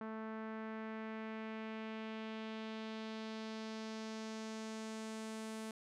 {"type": "tone with low-pass filter sweep", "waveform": "sawtooth", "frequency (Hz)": 220, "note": "A3", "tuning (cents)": 0, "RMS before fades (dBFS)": -45, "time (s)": [0.01, 5.71], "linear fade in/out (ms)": 2, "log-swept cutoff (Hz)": [1400, 9900], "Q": 1.6, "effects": []}